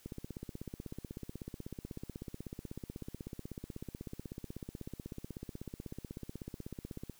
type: click train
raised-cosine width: 3 ms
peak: -29 dBFS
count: 115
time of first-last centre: 0.06-7.097 s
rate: 16.2 Hz
effects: white hiss -63 dBFS RMS until 7.19 s